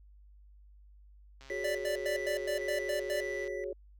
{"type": "click train", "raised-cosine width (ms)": 0.2, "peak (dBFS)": -36, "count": 280, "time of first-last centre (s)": [1.41, 3.477], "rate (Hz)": 135}
{"type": "chord", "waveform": "sine", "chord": "F# suspended second", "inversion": "none", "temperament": "equal", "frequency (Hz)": [370, 415.3, 554.4], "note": ["F#4", "G#4", "C#5"], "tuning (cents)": [0, 0, 0], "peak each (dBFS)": -39, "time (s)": [1.5, 3.73], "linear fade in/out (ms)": 5}
{"type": "tone with tremolo", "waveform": "triangle", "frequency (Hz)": 1975.5, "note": "B6", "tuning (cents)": 0, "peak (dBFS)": -37, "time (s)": [1.5, 3.64], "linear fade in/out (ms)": 0, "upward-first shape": "square", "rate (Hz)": 1.8, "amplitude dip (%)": 50}
{"type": "tone bursts", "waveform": "square", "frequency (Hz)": 587.3, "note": "D5", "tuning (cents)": 0, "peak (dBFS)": -32, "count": 8, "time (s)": [1.64, 3.206], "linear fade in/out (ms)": 5, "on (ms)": 110, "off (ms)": 98}
{"effects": ["added 50 Hz sine -54 dBFS peak until 3.99 s"]}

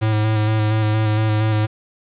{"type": "tone with vibrato", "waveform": "square", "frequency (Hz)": 108.1, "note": "A2", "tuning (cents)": -30, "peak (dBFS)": -16, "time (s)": [0.01, 1.67], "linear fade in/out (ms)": 20, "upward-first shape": "square", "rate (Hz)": 4.3, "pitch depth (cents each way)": 19, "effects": ["resampled to 8000 Hz", "7-bit"]}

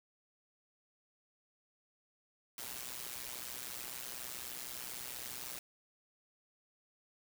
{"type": "noise with amplitude modulation", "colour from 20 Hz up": "white", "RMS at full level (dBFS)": -41, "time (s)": [2.58, 5.59], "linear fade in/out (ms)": 2, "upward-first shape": "sine", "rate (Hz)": 124, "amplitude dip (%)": 80, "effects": []}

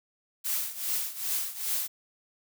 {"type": "noise with tremolo", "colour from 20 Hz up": "blue", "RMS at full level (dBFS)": -28, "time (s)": [0.44, 1.88], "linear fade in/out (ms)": 20, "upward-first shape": "triangle", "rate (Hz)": 2.5, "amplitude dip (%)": 85, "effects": []}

